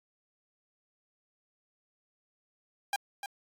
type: tone with echo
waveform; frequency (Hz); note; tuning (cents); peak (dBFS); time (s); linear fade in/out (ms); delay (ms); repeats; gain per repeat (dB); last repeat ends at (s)
sawtooth; 802; G5; +39; -24; 2.93-2.96; 2; 300; 1; -9; 3.26
effects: AAC 64 kbps